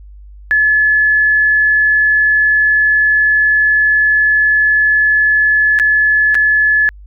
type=tone with dropouts; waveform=sine; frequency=1716 Hz; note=A6; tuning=44 cents flat; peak=-8 dBFS; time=0.51-6.89 s; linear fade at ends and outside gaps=0 ms; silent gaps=5.789-5.798 / 6.345-6.352 s; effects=added 50 Hz sine -33 dBFS peak until 7.06 s